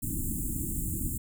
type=band-stop noise; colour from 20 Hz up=pink; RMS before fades=-32 dBFS; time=0.02-1.18 s; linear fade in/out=10 ms; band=340 to 7200 Hz; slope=96 dB/octave; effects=none